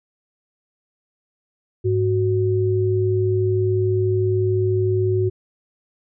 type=tone pair together; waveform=sine; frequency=103.83 / 370 Hz; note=G#2 / F#4; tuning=0 / 0 cents; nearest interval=octave + minor seventh; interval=2200 cents; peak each=-19 dBFS; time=1.84-5.3 s; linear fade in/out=20 ms; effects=none